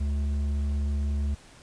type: tone with hard clipping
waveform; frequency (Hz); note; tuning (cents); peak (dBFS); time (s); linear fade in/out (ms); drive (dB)
sine; 71.8; D2; -39; -26; 0-1.35; 10; 6
effects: pink hiss -52 dBFS RMS until 1.62 s + resampled to 22050 Hz